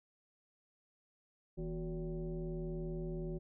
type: tone with frequency modulation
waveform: sine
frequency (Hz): 163.2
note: E3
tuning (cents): -17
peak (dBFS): -37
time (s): 1.57-3.39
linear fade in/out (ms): 20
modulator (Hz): 204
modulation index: 1.3
effects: none